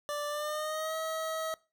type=tone with pitch glide; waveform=25% pulse; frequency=587.3 to 640.5 Hz; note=D5 to E5; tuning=0 to -50 cents; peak=-29 dBFS; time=0.09-1.54 s; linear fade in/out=0 ms; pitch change=+150 cents; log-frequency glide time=0.28-0.96 s; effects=noise-tail reverb RT60 0.3 s tail -22 dB re dry